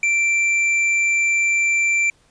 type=tone with tanh clipping; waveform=sine; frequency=2349 Hz; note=D7; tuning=in tune; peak=-17 dBFS; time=0.03-2.1 s; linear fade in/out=2 ms; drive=9 dB; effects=pink hiss -58 dBFS RMS until 2.3 s + resampled to 22050 Hz